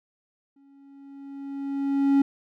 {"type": "tone with exponential growth", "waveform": "triangle", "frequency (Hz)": 277.2, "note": "C#4", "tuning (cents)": 0, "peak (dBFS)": -13, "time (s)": [0.56, 2.22], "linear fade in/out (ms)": 5, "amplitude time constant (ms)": 360, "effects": []}